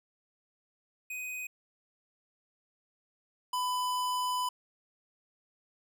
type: tone pair in turn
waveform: square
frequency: 2500 / 999.3 Hz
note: D#7 / B5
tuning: +8 / +20 cents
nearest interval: octave + major third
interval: 1588 cents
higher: first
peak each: -37 / -30 dBFS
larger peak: second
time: 1.1-1.47 / 3.53-4.49 s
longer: second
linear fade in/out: 5 ms
effects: none